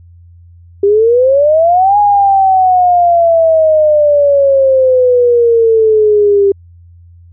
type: exponential two-way sweep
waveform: sine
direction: up then down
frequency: 393.8 to 830.6 to 393.8 Hz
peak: -5 dBFS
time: 0.83-6.52 s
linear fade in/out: 5 ms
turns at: 1.98 s
effects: added 86 Hz sine -36 dBFS peak until 7.32 s